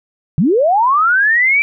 sine linear sweep, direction up, 131.9 to 2349 Hz, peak -9 dBFS, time 0.38-1.62 s, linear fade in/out 0 ms, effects none

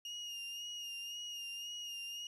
35% pulse tone with vibrato, 2843 Hz, F7, 30 cents sharp, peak -40 dBFS, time 0.05-2.27 s, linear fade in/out 2 ms, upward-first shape sine, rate 1.9 Hz, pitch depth 32 cents each way, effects resampled to 24000 Hz + 12-bit

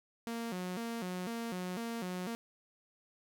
sawtooth tone with vibrato, 205.1 Hz, G#3, 21 cents flat, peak -33 dBFS, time 0.27-2.35 s, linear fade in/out 0 ms, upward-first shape square, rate 2 Hz, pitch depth 210 cents each way, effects none

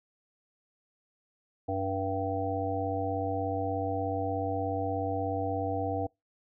harmonic tone, 96.7 Hz, G2, 23 cents flat, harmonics 1 / 3 / 5 / 7 / 8, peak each -35 / -35 / -35 / -35 / -35 dBFS, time 1.68-6.07 s, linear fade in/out 10 ms, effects noise-tail reverb RT60 0.2 s tail -25 dB re dry

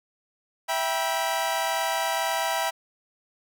sawtooth chord, E minor, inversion none, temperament equal with one note detuned, 659.3 / 784 / 968 Hz, E5 / G5 / B5, 0 / 0 / -35 cents, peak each -25 dBFS, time 0.68-2.71 s, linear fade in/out 20 ms, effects none

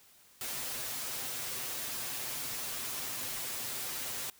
white noise with comb filter, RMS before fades -38 dBFS, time 0.41-4.3 s, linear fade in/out 2 ms, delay 7.8 ms, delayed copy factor +0.9, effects white hiss -61 dBFS RMS until 4.39 s

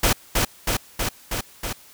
pink noise with echo, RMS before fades -18 dBFS, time 0.03-0.13 s, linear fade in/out 5 ms, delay 320 ms, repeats 5, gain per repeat -2 dB, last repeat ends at 1.73 s, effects white hiss -49 dBFS RMS until 1.93 s

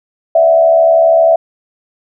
sine tone with frequency modulation, 659.3 Hz, E5, in tune, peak -5 dBFS, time 0.35-1.36 s, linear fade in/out 5 ms, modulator 72.8 Hz, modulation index 0.6, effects none

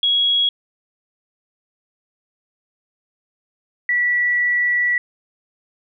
sine tone pair in turn, 3322 / 1950.9 Hz, G#7 / B6, 0 / -22 cents, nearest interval major sixth, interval 922 cents, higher first, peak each -14 / -15 dBFS, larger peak first, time 0.03-0.49 / 3.89-4.98 s, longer second, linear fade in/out 2 ms, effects none

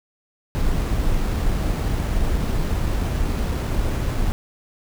brown noise with sample-and-hold, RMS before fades -21 dBFS, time 0.55-4.32 s, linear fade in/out 0 ms, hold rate 8820 Hz, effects none

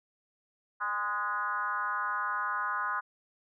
sine tone with frequency modulation, 1244.5 Hz, D#6, in tune, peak -29 dBFS, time 0.8-3.01 s, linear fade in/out 20 ms, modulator 215 Hz, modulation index 1.4, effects none

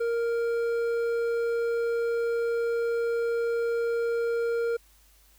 triangle tone with hard clipping, 466.2 Hz, A#4, in tune, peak -26 dBFS, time 0-4.77 s, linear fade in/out 10 ms, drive 10 dB, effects added 50 Hz sine -59 dBFS peak until 5.38 s + white hiss -61 dBFS RMS until 5.38 s

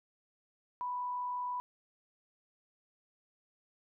sine tone with frequency modulation, 987.8 Hz, B5, in tune, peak -34 dBFS, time 0.81-1.6 s, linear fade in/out 0 ms, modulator 46.2 Hz, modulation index 0.23, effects none

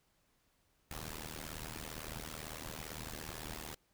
pink noise with amplitude modulation, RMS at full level -41 dBFS, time 0.91-3.75 s, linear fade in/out 2 ms, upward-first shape sine, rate 77.8 Hz, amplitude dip 100%, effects pink hiss -75 dBFS RMS until 3.93 s

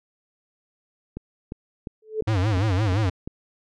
click train, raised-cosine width 3 ms, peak -19 dBFS, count 7, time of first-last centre 1.17-3.275 s, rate 2.85 Hz
sine tone with exponential growth, 434.8 Hz, A4, 21 cents flat, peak -19 dBFS, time 2.02-2.21 s, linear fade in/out 5 ms, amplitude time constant 41 ms
square tone with vibrato, 100 Hz, G2, 35 cents sharp, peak -20 dBFS, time 2.27-3.1 s, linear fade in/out 10 ms, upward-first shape sine, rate 5.8 Hz, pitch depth 190 cents each way
effects low-pass 5000 Hz 12 dB/octave

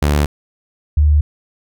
sawtooth / sine tone pair in turn, 73.42 / 74.62 Hz, D2 / D2, 0 / +28 cents, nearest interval unison, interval 28 cents, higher second, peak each -8 dBFS, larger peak neither, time 0.02-0.26 / 0.97-1.21 s, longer neither, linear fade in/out 5 ms, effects none

